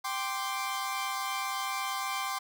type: chord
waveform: sawtooth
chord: G suspended fourth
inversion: none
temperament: equal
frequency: 784 / 1046.5 / 1174.7 Hz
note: G5 / C6 / D6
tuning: 0 / 0 / 0 cents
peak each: -33 / -31 / -33 dBFS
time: 0.04-2.39 s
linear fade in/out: 10 ms
effects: none